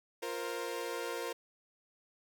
sawtooth chord, F suspended fourth, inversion none, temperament equal with one note detuned, 349.2 / 466.2 / 526.9 Hz, F4 / Bb4 / C5, 0 / 0 / +12 cents, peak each -39 / -35 / -38 dBFS, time 0.22-1.33 s, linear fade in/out 10 ms, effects 11-bit

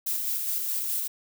violet noise with tremolo, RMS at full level -28 dBFS, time 0.06-1.08 s, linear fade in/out 10 ms, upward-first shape square, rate 4.8 Hz, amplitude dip 25%, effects none

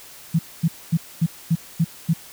sine tone bursts, 164.81 Hz, E3, in tune, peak -14 dBFS, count 7, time 0.34-2.137 s, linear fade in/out 10 ms, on 51 ms, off 240 ms, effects white hiss -43 dBFS RMS until 2.32 s

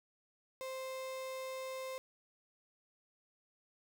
35% pulse tone, 523.3 Hz, C5, in tune, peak -39 dBFS, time 0.61-1.98 s, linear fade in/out 0 ms, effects none

